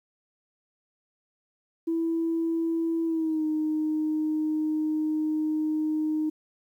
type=tone with pitch glide; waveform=sine; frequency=329.6 to 309.3 Hz; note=E4 to D#4; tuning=0 to -10 cents; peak=-23 dBFS; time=1.87-6.3 s; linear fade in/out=10 ms; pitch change=-110 cents; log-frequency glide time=3.05-3.45 s; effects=tanh soft clip ceiling -19 dBFS + 10-bit